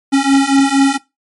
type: beating tone pair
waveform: square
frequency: 271.9 / 276.2 Hz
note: C#4 / C#4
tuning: -33 / -6 cents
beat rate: 4.3 Hz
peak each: -13 / -12 dBFS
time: 0.12-0.98 s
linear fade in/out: 20 ms
effects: noise-tail reverb RT60 0.2 s tail -19 dB re dry + MP3 48 kbps